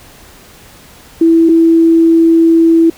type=tone pair in turn; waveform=sine; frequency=329.6 / 329.6 Hz; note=E4 / E4; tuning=0 / 0 cents; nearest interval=unison; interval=0 cents; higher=neither; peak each=-4 dBFS; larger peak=neither; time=1.21-1.49 / 1.49-2.9 s; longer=second; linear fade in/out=5 ms; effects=pink hiss -39 dBFS RMS until 2.97 s